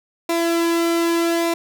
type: tone with flanger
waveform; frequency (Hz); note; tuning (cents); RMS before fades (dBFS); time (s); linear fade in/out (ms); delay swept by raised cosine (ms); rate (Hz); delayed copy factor
sawtooth; 336.4; E4; +35; -19; 0.29-1.54; 5; 0.64 to 1.84; 0.82; -0.5
effects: none